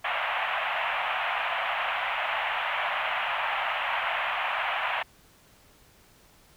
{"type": "band-pass noise", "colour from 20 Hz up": "pink", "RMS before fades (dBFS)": -29, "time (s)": [0.04, 5.03], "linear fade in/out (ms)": 10, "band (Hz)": [660, 3000], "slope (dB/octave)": 48, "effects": ["pink hiss -58 dBFS RMS until 6.56 s"]}